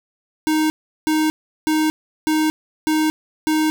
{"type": "tone bursts", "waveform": "square", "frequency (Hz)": 311.1, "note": "D#4", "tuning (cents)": 0, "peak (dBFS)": -16, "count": 6, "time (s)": [0.47, 3.7], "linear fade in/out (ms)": 0, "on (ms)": 230, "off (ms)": 370, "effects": []}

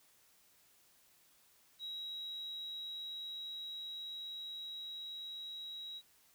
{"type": "tone with level ramp", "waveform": "sine", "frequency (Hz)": 3847, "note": "B7", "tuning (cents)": -46, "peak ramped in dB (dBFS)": [-40, -43], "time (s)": [1.79, 6.02], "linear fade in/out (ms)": 50, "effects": ["tanh soft clip ceiling -36 dBFS", "white hiss -68 dBFS RMS until 6.34 s"]}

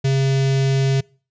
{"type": "tone with notch filter", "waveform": "square", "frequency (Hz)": 135.2, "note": "C#3", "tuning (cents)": -43, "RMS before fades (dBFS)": -17, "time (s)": [0.04, 1.01], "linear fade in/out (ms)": 10, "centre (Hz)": 1100, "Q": 0.92, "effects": ["noise-tail reverb RT60 0.4 s tail -25 dB re dry", "resampled to 16000 Hz"]}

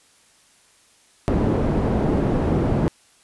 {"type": "low-pass noise", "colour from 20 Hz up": "white", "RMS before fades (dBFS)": -20, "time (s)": [1.28, 2.88], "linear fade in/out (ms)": 0, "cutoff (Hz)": 340, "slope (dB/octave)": 12, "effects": ["white hiss -56 dBFS RMS until 3.23 s", "resampled to 24000 Hz"]}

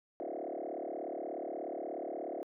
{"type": "tone with frequency modulation", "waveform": "sine", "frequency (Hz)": 511, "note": "C5", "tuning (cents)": -41, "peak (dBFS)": -36, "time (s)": [0.2, 2.43], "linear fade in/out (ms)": 0, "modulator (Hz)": 36.7, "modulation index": 5.7, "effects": ["tanh soft clip ceiling -32 dBFS"]}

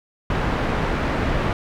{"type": "low-pass noise", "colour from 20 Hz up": "pink", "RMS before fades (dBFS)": -22, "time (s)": [0.3, 1.53], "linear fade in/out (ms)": 2, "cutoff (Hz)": 1900, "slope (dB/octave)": 12, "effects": []}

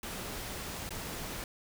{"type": "noise with dropouts", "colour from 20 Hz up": "pink", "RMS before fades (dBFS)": -40, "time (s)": [0.03, 1.44], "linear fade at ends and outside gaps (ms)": 2, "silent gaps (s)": [0.892, 0.906], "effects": []}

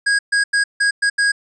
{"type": "tone bursts at uneven times", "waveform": "square", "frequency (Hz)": 1642, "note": "G#6", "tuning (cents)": -20, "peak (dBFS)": -14, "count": 6, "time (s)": [[0.06, 0.19], [0.32, 0.44], [0.53, 0.64], [0.8, 0.91], [1.02, 1.1], [1.18, 1.32]], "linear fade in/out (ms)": 10, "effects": ["resampled to 22050 Hz"]}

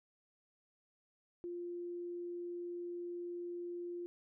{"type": "tone", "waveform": "sine", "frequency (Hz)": 349.2, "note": "F4", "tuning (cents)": 0, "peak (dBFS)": -40, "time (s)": [1.44, 4.06], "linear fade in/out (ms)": 0, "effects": []}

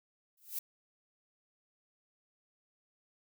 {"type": "noise with exponential growth", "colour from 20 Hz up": "violet", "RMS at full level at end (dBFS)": -33, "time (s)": [0.37, 0.59], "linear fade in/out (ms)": 5, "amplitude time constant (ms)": 46, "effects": []}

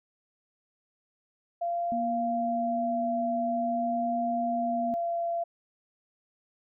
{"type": "tone with vibrato", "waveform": "sine", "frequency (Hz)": 687, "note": "F5", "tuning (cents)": -29, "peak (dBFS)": -27, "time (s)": [1.61, 5.44], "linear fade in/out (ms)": 10, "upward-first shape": "sine", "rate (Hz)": 0.47, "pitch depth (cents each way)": 13}
{"type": "tone with pitch glide", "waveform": "sine", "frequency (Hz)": [237.7, 240.3], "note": ["A#3", "B3"], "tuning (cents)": [34, -47], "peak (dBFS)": -31, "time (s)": [1.92, 4.94], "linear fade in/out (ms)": 0, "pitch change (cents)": 19, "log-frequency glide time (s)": [2.65, 2.81]}
{"effects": []}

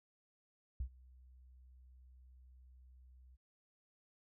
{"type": "tone with ADSR envelope", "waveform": "sine", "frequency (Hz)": 63.2, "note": "B1", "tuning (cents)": 41, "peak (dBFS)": -34, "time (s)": [0.8, 3.37], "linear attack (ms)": 4, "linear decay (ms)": 80, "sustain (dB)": -24, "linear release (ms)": 27, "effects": []}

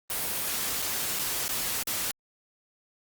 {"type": "noise with dropouts", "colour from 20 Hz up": "white", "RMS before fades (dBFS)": -30, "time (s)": [0.1, 2.11], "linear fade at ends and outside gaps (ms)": 0, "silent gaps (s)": [[0.82, 0.824], [1.189, 1.194], [1.48, 1.492], [1.828, 1.872]], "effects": ["Opus 32 kbps"]}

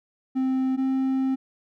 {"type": "tone pair in turn", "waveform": "triangle", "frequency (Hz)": [261.6, 264.5], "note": ["C4", "C4"], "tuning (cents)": [0, 19], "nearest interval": "unison", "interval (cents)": 19, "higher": "second", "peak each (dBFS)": -19, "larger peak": "neither", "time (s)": [[0.35, 0.77], [0.77, 1.36]], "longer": "second", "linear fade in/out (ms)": 20, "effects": []}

